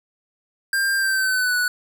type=tone with pitch glide; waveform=square; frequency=1592 to 1476.8 Hz; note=G6 to F#6; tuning=+26 to -4 cents; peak=-19 dBFS; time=0.73-1.68 s; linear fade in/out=2 ms; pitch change=-130 cents; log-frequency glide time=0.96-1.56 s; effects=none

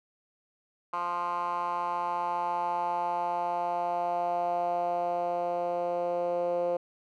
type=tone with band-pass filter sweep; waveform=10% pulse; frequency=174.61 Hz; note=F3; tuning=in tune; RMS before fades=-30 dBFS; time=0.93-6.77 s; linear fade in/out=5 ms; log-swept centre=1100 to 530 Hz; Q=4.4; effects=none

